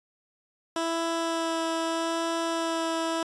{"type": "tone with vibrato", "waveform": "15% pulse", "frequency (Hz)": 329.6, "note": "E4", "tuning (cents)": 0, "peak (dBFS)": -20, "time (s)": [0.76, 3.23], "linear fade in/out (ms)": 2, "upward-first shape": "sine", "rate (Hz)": 0.79, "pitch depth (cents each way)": 11, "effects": ["resampled to 22050 Hz"]}